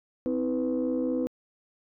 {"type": "tone cluster", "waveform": "sine", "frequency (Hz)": [257.4, 321.5, 497], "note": ["C4", "E4", "B4"], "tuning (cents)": [-28, -43, 11], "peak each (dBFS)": [-27, -30, -29], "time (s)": [0.26, 1.27], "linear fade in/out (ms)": 0, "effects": ["tanh soft clip ceiling -19 dBFS"]}